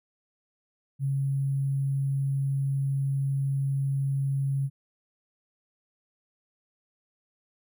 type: tone with sample-and-hold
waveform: sine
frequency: 137.3 Hz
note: C#3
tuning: 16 cents flat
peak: -24 dBFS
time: 0.99-4.7 s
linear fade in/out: 50 ms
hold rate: 11025 Hz
effects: none